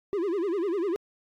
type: tone with vibrato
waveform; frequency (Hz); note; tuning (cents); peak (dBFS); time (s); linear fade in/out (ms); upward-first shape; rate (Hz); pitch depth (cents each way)
triangle; 370; F#4; 0; -23; 0.13-0.96; 0; sine; 10; 210
effects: AAC 48 kbps